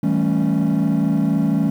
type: chord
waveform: triangle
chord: A dominant seventh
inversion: second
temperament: equal with one note detuned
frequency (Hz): 162.45 / 196 / 220 / 277.2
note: E3 / G3 / A3 / C#4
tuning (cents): -25 / 0 / 0 / 0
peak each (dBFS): -18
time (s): 0.03-1.7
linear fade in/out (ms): 5
effects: tanh soft clip ceiling -9 dBFS + 8-bit